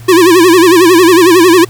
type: tone with vibrato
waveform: square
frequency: 350 Hz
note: F4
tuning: 4 cents sharp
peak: -3 dBFS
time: 0.08-1.65 s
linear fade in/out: 10 ms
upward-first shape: sine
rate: 11 Hz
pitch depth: 140 cents each way
effects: added 116 Hz sine -28 dBFS peak until 1.69 s + pink hiss -38 dBFS RMS until 1.69 s